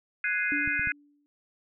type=chord; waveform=sine; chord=Ab dominant seventh; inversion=third; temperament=equal; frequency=1480 / 1661.2 / 2093 / 2489 Hz; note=Gb6 / Ab6 / C7 / Eb7; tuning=0 / 0 / 0 / 0 cents; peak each=-31 dBFS; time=0.24-0.92 s; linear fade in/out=2 ms
type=tone with exponential decay; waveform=sine; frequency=290.2 Hz; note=D4; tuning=21 cents flat; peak=-29 dBFS; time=0.52-1.26 s; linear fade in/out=0 ms; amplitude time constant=160 ms
type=clicks; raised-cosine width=5 ms; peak=-27 dBFS; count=3; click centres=0.676 / 0.795 / 0.873 s
effects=none